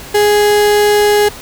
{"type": "tone", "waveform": "35% pulse", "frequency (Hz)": 415.3, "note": "G#4", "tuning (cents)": 0, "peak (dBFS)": -6, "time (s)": [0.14, 1.29], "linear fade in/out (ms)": 10, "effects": ["pink hiss -31 dBFS RMS until 1.41 s"]}